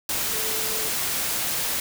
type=tone in noise; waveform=sine; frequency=438.4 Hz; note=A4; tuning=6 cents flat; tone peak=-36 dBFS; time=0.33-0.89 s; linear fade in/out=2 ms; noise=white; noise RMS=-26 dBFS; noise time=0.09-1.8 s; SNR=-13 dB; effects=none